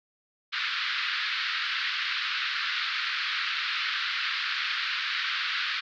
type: band-pass noise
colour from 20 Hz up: pink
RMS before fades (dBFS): -30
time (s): 0.52-5.81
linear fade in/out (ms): 20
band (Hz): 1300 to 4500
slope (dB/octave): 48
effects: none